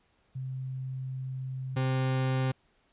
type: tone pair in turn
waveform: sine / 40% pulse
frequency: 130.81 / 130.81 Hz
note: C3 / C3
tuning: 0 / 0 cents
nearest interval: unison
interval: 0 cents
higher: neither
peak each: -33 / -25 dBFS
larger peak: second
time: 0.35-1.76 / 1.76-2.52 s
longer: first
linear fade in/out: 10 ms
effects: pink hiss -69 dBFS RMS until 2.92 s + resampled to 8000 Hz